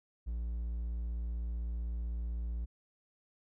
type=tone; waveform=triangle; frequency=57.9 Hz; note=A#1; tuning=11 cents flat; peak=-32 dBFS; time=0.26-2.66 s; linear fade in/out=20 ms; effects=none